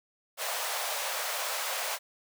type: high-pass noise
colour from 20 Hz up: pink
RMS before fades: -33 dBFS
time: 0.37-1.99 s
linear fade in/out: 50 ms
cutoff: 530 Hz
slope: 48 dB/octave
effects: none